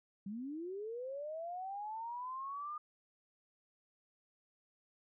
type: linear sweep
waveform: sine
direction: up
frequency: 188.9 to 1223 Hz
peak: -40 dBFS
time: 0.26-2.78 s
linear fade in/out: 5 ms
effects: none